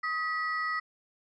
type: ring-modulated tone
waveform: triangle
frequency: 1603 Hz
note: G6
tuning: 38 cents sharp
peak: -24 dBFS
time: 0.03-0.8 s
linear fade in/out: 10 ms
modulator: 343 Hz
effects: resampled to 16000 Hz